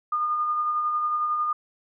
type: tone with tremolo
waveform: sine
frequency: 1218 Hz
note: D#6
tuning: 37 cents flat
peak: -21 dBFS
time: 0.12-1.53 s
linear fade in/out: 5 ms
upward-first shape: sine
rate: 11 Hz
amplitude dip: 30%
effects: none